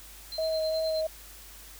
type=tone with tremolo; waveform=sine; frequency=4125 Hz; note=C8; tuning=25 cents flat; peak=-34 dBFS; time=0.32-1.01 s; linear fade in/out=0 ms; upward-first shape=sine; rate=9.5 Hz; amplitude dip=70%
type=tone with vibrato; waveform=sine; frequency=636 Hz; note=D#5; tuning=38 cents sharp; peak=-26 dBFS; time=0.38-1.07 s; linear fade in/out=5 ms; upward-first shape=sine; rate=2.9 Hz; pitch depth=13 cents each way
effects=added 50 Hz sine -51 dBFS peak until 1.79 s + white hiss -49 dBFS RMS until 1.79 s